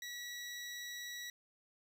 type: tone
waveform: 20% pulse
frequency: 1936 Hz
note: B6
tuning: 35 cents flat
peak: -38 dBFS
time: 0.02-1.3 s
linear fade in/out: 2 ms
effects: none